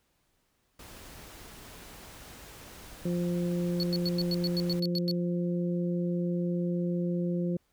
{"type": "noise", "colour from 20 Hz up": "pink", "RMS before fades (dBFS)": -48, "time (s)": [0.79, 4.8], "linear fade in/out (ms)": 5}
{"type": "harmonic tone", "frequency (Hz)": 174.8, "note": "F3", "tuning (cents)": 2, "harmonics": [1, 2, 3], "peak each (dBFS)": [-28, -34, -38], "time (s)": [3.05, 7.57], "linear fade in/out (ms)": 5}
{"type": "tone bursts", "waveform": "triangle", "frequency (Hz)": 4400, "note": "C#8", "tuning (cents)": -14, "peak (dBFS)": -29, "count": 11, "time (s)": [3.8, 5.112], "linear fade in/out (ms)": 0, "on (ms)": 32, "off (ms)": 96}
{"effects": ["pink hiss -73 dBFS RMS until 7.72 s"]}